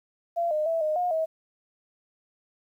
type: tone with pitch steps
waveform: sine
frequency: 683 / 611 / 658 / 616 / 716 / 641 Hz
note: F5 / D#5 / E5 / D#5 / F5 / E5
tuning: -39 / -32 / -3 / -17 / +43 / -49 cents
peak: -23 dBFS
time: 0.36-1.26 s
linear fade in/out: 20 ms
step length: 150 ms
effects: 10-bit